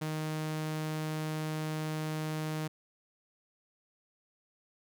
sawtooth tone, 155.56 Hz, D#3, in tune, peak -29 dBFS, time 0.01-2.68 s, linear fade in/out 10 ms, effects none

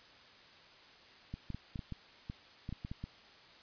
clicks, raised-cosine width 5 ms, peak -28 dBFS, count 12, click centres 1.34 / 1.503 / 1.546 / 1.758 / 1.792 / 1.923 / 2.299 / 2.691 / 2.726 / 2.849 / 2.915 / 3.04 s, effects white hiss -58 dBFS RMS until 3.62 s + resampled to 11025 Hz

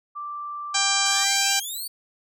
sine tone, 1174.7 Hz, D6, in tune, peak -30 dBFS, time 0.15-1.25 s, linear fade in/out 20 ms
harmonic tone, 790 Hz, G5, 13 cents sharp, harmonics 1 / 2 / 3 / 4 / 5 / 6 / 7 / 8 / 9 / 10, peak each -29 / -29 / -29 / -29 / -29 / -29 / -29 / -29 / -29 / -29 dBFS, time 0.74-1.6 s, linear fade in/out 10 ms
10% pulse exponential sweep, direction up, 1480 to 4628 Hz, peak -23 dBFS, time 1.05-1.88 s, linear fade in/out 10 ms
effects none

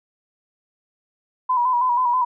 sine tone with vibrato, 987.8 Hz, B5, in tune, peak -16 dBFS, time 1.49-2.25 s, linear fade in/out 10 ms, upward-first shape square, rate 6.2 Hz, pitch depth 47 cents each way, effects none

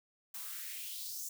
blue noise with high-pass filter sweep, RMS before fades -43 dBFS, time 0.34-1.29 s, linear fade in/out 5 ms, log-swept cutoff 910 to 7000 Hz, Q 2.7, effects none

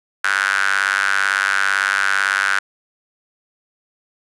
sawtooth tone with high-pass filter, 97.9 Hz, G2, 2 cents flat, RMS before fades -18 dBFS, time 0.24-2.59 s, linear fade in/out 5 ms, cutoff 1500 Hz, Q 7.4, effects resampled to 24000 Hz

